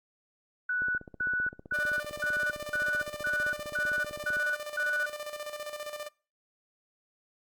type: tone bursts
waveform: sine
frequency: 1480 Hz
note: F#6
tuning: in tune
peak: -27 dBFS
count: 9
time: 0.69-5.06 s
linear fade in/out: 5 ms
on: 290 ms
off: 220 ms
type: click train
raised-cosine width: 2 ms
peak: -31 dBFS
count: 56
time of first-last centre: 0.82-4.368 s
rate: 15.5 Hz
type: tone with tremolo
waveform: sawtooth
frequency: 596 Hz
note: D5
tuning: 25 cents sharp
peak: -31 dBFS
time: 1.73-6.09 s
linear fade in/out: 20 ms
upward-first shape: square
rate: 15 Hz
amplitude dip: 60%
effects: noise-tail reverb RT60 0.4 s tail -25 dB re dry + Opus 48 kbps